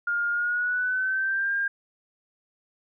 sine tone with pitch glide, 1414 to 1605.6 Hz, F6 to G6, +21 to +41 cents, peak -23 dBFS, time 0.07-1.68 s, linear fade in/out 5 ms, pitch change +220 cents, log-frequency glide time 0.31-1.54 s, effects none

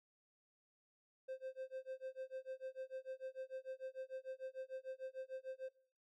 triangle tone with tremolo, 523.3 Hz, C5, in tune, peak -40 dBFS, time 1.28-5.69 s, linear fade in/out 10 ms, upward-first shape sine, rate 6.7 Hz, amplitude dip 100%, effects noise-tail reverb RT60 0.5 s tail -19 dB re dry

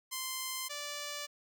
5% pulse tone pair in turn, 1041 / 584.2 Hz, C6 / D5, -9 / -9 cents, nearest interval minor seventh, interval 1000 cents, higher first, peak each -24 / -27 dBFS, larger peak first, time 0.11-0.69 / 0.69-1.27 s, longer neither, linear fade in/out 20 ms, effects none

